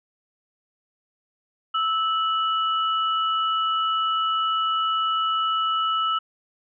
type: tone pair together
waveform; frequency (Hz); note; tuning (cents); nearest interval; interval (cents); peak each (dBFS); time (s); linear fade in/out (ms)
sine; 1311 / 2943; E6 / F#7; -10 / -10; octave + major second; 1400; -21 / -28; 1.74-6.19; 10
effects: none